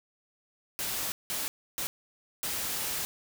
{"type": "noise bursts at uneven times", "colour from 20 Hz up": "white", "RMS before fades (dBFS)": -33, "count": 4, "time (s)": [[0.79, 1.12], [1.3, 1.48], [1.78, 1.87], [2.43, 3.05]], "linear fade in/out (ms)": 0, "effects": []}